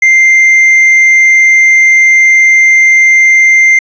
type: tone with tanh clipping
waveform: sine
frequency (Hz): 2093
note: C7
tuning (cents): 0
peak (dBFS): -3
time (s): 0.02-3.79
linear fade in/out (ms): 5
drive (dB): 3
effects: resampled to 16000 Hz